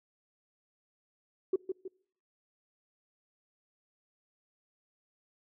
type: tone with echo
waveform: sine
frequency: 376.3 Hz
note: F#4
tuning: 29 cents sharp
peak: -23 dBFS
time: 1.53-1.56 s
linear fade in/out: 5 ms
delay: 160 ms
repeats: 2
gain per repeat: -7 dB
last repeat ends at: 1.88 s
effects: noise-tail reverb RT60 0.6 s tail -24 dB re dry + tanh soft clip ceiling -19 dBFS